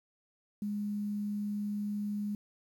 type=tone with quantisation; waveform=sine; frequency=206.5 Hz; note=G#3; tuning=10 cents flat; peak=-32 dBFS; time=0.62-2.35 s; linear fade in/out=2 ms; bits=10; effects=none